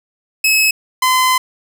sawtooth tone pair in turn, 2577 / 1025 Hz, E7 / C6, -40 / -36 cents, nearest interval octave + major third, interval 1596 cents, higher first, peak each -7 dBFS, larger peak neither, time 0.44-0.71 / 1.02-1.38 s, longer second, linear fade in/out 5 ms, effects none

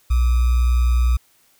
sine tone with sample-and-hold, 60.7 Hz, B1, 29 cents flat, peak -13 dBFS, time 0.1-1.17 s, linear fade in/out 10 ms, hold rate 1225 Hz, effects white hiss -58 dBFS RMS until 1.59 s

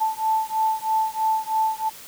sine beating tone pair, 878 / 881.1 Hz, A5 / A5, -4 / +2 cents, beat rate 3.1 Hz, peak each -23 dBFS, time 0-1.9 s, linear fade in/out 20 ms, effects white hiss -42 dBFS RMS until 2.07 s

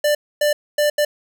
square tone bursts at uneven times, 592 Hz, D5, 14 cents sharp, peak -15 dBFS, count 4, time 0.04-0.15 / 0.41-0.53 / 0.78-0.9 / 0.98-1.05 s, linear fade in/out 5 ms, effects none

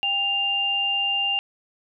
sine tone pair together, 794.2 / 2796 Hz, G5 / F7, +22 / +1 cents, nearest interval octave + minor seventh, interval 2179 cents, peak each -30 / -21 dBFS, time 0.03-1.39 s, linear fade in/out 0 ms, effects none

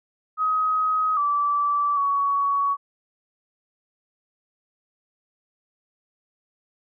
sine tone with pitch steps, 1263 / 1160 / 1123 Hz, D#6 / D6 / C#6, +26 / -22 / +22 cents, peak -19 dBFS, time 0.37-2.77 s, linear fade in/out 50 ms, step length 800 ms, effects none

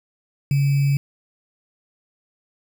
sine tone with sample-and-hold, 139.9 Hz, C#3, 16 cents sharp, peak -15 dBFS, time 0.51-0.97 s, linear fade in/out 2 ms, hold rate 2450 Hz, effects none

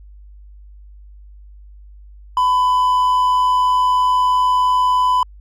triangle tone with amplitude modulation, 1003 Hz, B5, 26 cents sharp, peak -9 dBFS, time 2.37-5.23 s, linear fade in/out 2 ms, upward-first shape sine, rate 99.9 Hz, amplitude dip 30%, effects added 50 Hz sine -38 dBFS peak until 5.4 s

